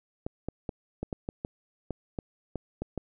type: clicks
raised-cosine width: 2 ms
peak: -19 dBFS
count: 12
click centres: 0.265 / 0.486 / 0.692 / 1.03 / 1.128 / 1.289 / 1.449 / 1.907 / 2.188 / 2.557 / 2.82 / 2.977 s
effects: none